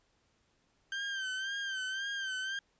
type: tone with vibrato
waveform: 30% pulse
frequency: 1568 Hz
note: G6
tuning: in tune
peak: -32 dBFS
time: 0.92-2.59 s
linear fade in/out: 2 ms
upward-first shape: sine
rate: 1.9 Hz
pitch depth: 58 cents each way
effects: pink hiss -73 dBFS RMS until 2.79 s + resampled to 16000 Hz